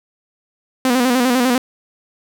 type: tone with vibrato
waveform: sawtooth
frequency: 250.4 Hz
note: B3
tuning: 24 cents sharp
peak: -9 dBFS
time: 0.85-1.58 s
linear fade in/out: 2 ms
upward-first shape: square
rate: 10 Hz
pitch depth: 63 cents each way
effects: none